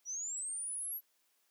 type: linear sweep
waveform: sine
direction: up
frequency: 5710 to 11840 Hz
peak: -37 dBFS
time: 0.05-1.01 s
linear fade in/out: 50 ms
effects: white hiss -75 dBFS RMS until 1.5 s + high-pass 300 Hz 12 dB/octave